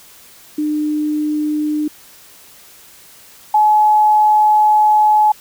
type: tone pair in turn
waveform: sine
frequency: 301.7 / 850.6 Hz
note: D4 / G#5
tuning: +47 / +41 cents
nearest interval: octave + tritone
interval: 1794 cents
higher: second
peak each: -15 / -8 dBFS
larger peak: second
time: 0.58-1.88 / 3.54-5.32 s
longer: second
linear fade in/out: 5 ms
effects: white hiss -43 dBFS RMS until 5.4 s